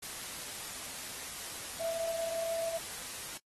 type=tone in noise; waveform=sine; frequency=663 Hz; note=E5; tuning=10 cents sharp; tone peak=-32 dBFS; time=1.8-2.78 s; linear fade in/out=10 ms; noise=white; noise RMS=-42 dBFS; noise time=0.02-3.38 s; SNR=+7 dB; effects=noise-tail reverb RT60 0.1 s tail -24 dB re dry + AAC 32 kbps